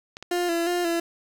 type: clicks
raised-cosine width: 0.2 ms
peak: -20 dBFS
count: 2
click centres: 0.169 / 0.226 s
type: tone with vibrato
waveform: 30% pulse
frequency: 344.9 Hz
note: F4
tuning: 22 cents flat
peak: -20 dBFS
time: 0.31-1 s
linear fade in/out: 5 ms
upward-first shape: square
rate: 2.8 Hz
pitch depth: 38 cents each way
effects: 8-bit